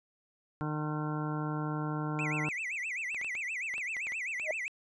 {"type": "harmonic tone", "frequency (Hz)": 152, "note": "D#3", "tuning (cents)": -40, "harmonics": [1, 2, 3, 4, 5, 6, 7, 9, 10], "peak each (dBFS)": [-34, -37, -44, -48, -45, -45, -44, -43, -52], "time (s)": [0.61, 2.49], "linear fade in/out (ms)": 0}
{"type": "tone with vibrato", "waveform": "triangle", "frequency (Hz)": 2288, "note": "D7", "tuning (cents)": -46, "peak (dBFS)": -32, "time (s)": [2.19, 4.68], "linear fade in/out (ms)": 0, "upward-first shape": "sine", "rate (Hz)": 7.7, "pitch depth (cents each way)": 280}
{"type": "clicks", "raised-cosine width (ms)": 0.3, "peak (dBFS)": -30, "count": 10, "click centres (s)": [3.146, 3.214, 3.246, 3.352, 3.74, 3.781, 3.967, 4.069, 4.121, 4.398]}
{"type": "tone with exponential growth", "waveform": "sine", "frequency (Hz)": 622.3, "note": "D#5", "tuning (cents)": 0, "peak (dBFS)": -25, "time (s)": [4.42, 4.51], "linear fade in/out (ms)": 2, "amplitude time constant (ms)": 19}
{"effects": ["resampled to 22050 Hz"]}